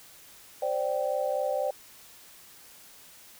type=chord; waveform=sine; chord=C suspended second; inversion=none; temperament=equal with one note detuned; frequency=523.3 / 587.3 / 777.2 Hz; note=C5 / D5 / G5; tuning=0 / 0 / -15 cents; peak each=-30 / -29 / -33 dBFS; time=0.62-1.71 s; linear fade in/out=5 ms; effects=white hiss -52 dBFS RMS until 3.39 s